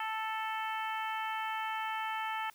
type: harmonic tone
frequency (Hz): 440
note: A4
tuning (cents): 0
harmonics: 2 / 3 / 4 / 5 / 6 / 7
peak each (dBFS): -36 / -40 / -42 / -44 / -46 / -47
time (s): 0-2.5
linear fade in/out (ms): 2
effects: white hiss -62 dBFS RMS until 2.54 s